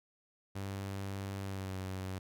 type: tone with pitch glide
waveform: sawtooth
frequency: 98 to 94.33 Hz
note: G2 to F#2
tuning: 0 to +34 cents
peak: -34 dBFS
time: 0.55-2.19 s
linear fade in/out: 10 ms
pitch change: -66 cents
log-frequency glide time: 1.44-1.76 s
effects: none